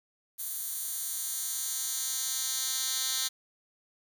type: tone with high-pass filter sweep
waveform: 10% pulse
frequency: 261.6 Hz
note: C4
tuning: in tune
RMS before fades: -33 dBFS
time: 0.38-3.29 s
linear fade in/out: 20 ms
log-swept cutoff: 11000 to 4300 Hz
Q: 1.1
effects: 9-bit